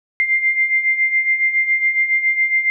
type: beating tone pair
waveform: sine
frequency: 2093 / 2100.2 Hz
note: C7 / C7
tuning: 0 / +6 cents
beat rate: 7.2 Hz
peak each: -21 / -15 dBFS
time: 0.2-2.7 s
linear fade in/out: 0 ms
effects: none